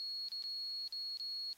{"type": "tone with dropouts", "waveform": "sine", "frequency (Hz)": 4327, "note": "C#8", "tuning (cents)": -43, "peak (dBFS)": -39, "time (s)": [0, 1.53], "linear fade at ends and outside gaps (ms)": 0, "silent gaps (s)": [[0.285, 0.318], [0.424, 0.439], [0.877, 0.924], [1.172, 1.198]], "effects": ["white hiss -67 dBFS RMS until 1.57 s", "AAC 48 kbps"]}